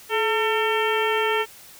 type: harmonic tone with a mistuned harmonic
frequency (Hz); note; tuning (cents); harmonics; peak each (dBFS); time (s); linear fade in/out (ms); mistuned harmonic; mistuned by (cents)
450.5; A4; +41; 1 / 2 / 3 / 4 / 5 / 6 / 7; -23 / -26 / -28 / -29 / -30 / -31 / -31; 0.09-1.46; 50; 1; -74
effects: white hiss -46 dBFS RMS until 1.79 s